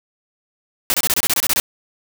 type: noise bursts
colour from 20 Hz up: white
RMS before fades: -17 dBFS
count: 11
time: 0.9-1.6 s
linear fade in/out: 0 ms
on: 40 ms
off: 26 ms
effects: none